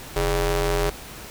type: ring-modulated tone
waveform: sawtooth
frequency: 185.2 Hz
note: F#3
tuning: 2 cents sharp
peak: -13 dBFS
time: 0.16-0.9 s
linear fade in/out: 5 ms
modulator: 228 Hz
effects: pink hiss -39 dBFS RMS until 1.3 s